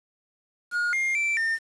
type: tone with pitch steps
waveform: triangle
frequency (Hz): 1434 / 2120 / 2337 / 1812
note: F6 / C7 / D7 / A#6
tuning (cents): +45 / +22 / -9 / -50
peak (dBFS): -21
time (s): 0.71-1.59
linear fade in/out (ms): 50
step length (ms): 220
effects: resampled to 24000 Hz + 8-bit